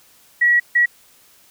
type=tone bursts at uneven times; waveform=sine; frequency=1923 Hz; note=B6; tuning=47 cents flat; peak=-11 dBFS; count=2; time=0.41-0.6 / 0.75-0.86 s; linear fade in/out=10 ms; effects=white hiss -52 dBFS RMS until 1.5 s